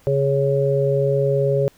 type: harmonic tone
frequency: 138.59 Hz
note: C#3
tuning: in tune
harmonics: 1 / 3 / 4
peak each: -20 / -20 / -20 dBFS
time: 0.07-1.68 s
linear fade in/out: 0 ms
effects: pink hiss -54 dBFS RMS until 1.77 s